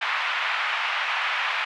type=band-pass noise; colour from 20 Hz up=white; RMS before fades=-26 dBFS; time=0.01-1.65 s; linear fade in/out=10 ms; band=840 to 2700 Hz; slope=24 dB/octave; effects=none